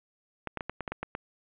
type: clicks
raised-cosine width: 0.5 ms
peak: -18 dBFS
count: 9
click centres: 0.473 / 0.573 / 0.608 / 0.696 / 0.807 / 0.878 / 0.92 / 1.03 / 1.151 s
effects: resampled to 8000 Hz + 10-bit